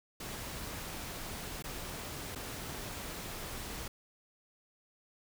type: noise with dropouts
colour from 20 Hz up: pink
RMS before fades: -42 dBFS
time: 0.2-3.88 s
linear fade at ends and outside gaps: 5 ms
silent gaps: 1.625-1.64 / 2.351-2.357 s
effects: none